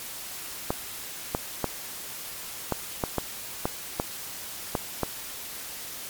clicks, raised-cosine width 1 ms, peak -10 dBFS, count 10, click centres 0.705 / 1.349 / 1.643 / 2.723 / 3.038 / 3.183 / 3.655 / 3.999 / 4.752 / 5.033 s, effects white hiss -38 dBFS RMS until 6.09 s + MP3 96 kbps

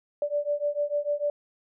sine beating tone pair, 581 / 587.7 Hz, D5 / D5, -19 / +1 cents, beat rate 6.7 Hz, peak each -28 dBFS, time 0.22-1.3 s, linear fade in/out 2 ms, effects none

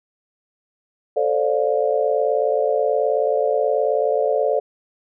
sine chord, D minor seventh, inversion second, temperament just, 440.5 / 528.6 / 587.3 / 704.8 Hz, A4 / C5 / D5 / F5, +2 / +18 / 0 / +16 cents, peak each -21 / -22 / -21 / -25 dBFS, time 1.16-4.6 s, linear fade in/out 10 ms, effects none

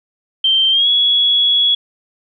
sine tone with pitch glide, 3136 to 3361 Hz, G7 to G#7, 0 to +20 cents, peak -10 dBFS, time 0.44-1.75 s, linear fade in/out 5 ms, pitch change +120 cents, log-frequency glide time 0.71-0.88 s, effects none

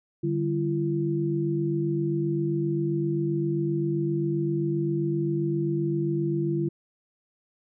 sine tone cluster, 148.5 / 196.1 / 339.2 Hz, D3 / G3 / E4, +20 / +1 / +50 cents, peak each -27 / -33 / -26 dBFS, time 0.23-6.69 s, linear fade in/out 10 ms, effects none

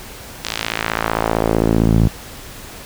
sawtooth tone with band-pass filter sweep, 55.5 Hz, A1, 16 cents sharp, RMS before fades -17 dBFS, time 0.44-2.08 s, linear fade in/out 10 ms, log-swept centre 4700 to 140 Hz, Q 1.1, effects pink hiss -35 dBFS RMS until 2.85 s

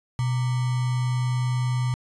sine tone with sample-and-hold, 124.9 Hz, B2, 20 cents sharp, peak -21 dBFS, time 0.19-1.94 s, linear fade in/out 0 ms, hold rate 1050 Hz, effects resampled to 22050 Hz

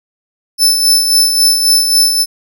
sawtooth tone with tremolo, 5274 Hz, E8, in tune, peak -3 dBFS, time 0.58-2.26 s, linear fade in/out 50 ms, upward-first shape sine, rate 3.7 Hz, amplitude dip 50%, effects none

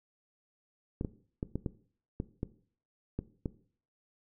clicks, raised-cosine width 3 ms, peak -20 dBFS, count 9, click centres 1.011 / 1.048 / 1.429 / 1.556 / 1.662 / 2.201 / 2.431 / 3.19 / 3.458 s, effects noise-tail reverb RT60 0.5 s tail -17 dB re dry

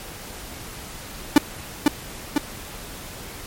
45% pulse tone with echo, 293.7 Hz, D4, in tune, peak -8 dBFS, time 1.36-1.38 s, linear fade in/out 2 ms, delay 500 ms, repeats 2, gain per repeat -4 dB, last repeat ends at 2.38 s, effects pink hiss -37 dBFS RMS until 3.46 s + MP3 64 kbps

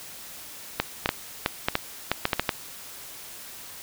clicks, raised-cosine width 0.3 ms, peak -5 dBFS, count 11, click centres 0.8 / 1.059 / 1.091 / 1.461 / 1.685 / 1.754 / 2.116 / 2.254 / 2.332 / 2.396 / 2.492 s, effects white hiss -42 dBFS RMS until 3.82 s

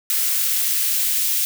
blue noise with high-pass filter sweep, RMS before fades -20 dBFS, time 0.1-1.45 s, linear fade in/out 0 ms, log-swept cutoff 1400 to 2400 Hz, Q 0.98, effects none

